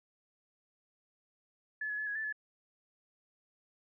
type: tone with pitch steps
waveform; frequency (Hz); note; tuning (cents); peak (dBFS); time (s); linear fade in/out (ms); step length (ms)
sine; 1720 / 1692 / 1719 / 1666 / 1759 / 1716; A6 / G#6 / A6 / G#6 / A6 / A6; -40 / +32 / -41 / +5 / -1 / -44; -34; 1.81-2.326; 5; 86
effects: none